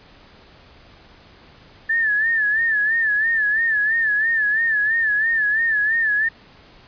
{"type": "tone with vibrato", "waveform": "sine", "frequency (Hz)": 1757, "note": "A6", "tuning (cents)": -3, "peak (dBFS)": -16, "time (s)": [1.89, 6.29], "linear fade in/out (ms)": 10, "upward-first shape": "sine", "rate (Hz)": 3, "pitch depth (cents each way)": 89, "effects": ["pink hiss -48 dBFS RMS until 6.87 s", "resampled to 11025 Hz"]}